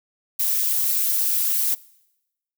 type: noise with amplitude modulation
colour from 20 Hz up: violet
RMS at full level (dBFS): -18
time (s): 0.39-1.75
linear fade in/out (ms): 10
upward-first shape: sine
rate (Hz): 216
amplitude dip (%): 75
effects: noise-tail reverb RT60 0.9 s tail -22 dB re dry